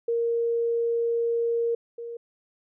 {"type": "tone pair in turn", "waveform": "sine", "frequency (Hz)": [466.2, 468.4], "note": ["A#4", "A#4"], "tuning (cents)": [0, 8], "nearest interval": "unison", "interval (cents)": 8, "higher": "second", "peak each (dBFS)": [-22, -33], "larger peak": "first", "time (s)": [[0.08, 1.75], [1.98, 2.17]], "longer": "first", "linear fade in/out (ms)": 5, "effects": []}